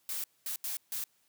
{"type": "noise bursts at uneven times", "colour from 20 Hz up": "blue", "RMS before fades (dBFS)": -36, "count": 4, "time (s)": [[0.09, 0.24], [0.46, 0.56], [0.64, 0.77], [0.92, 1.04]], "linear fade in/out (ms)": 2, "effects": ["white hiss -71 dBFS RMS until 1.28 s", "high-pass 60 Hz 12 dB/octave"]}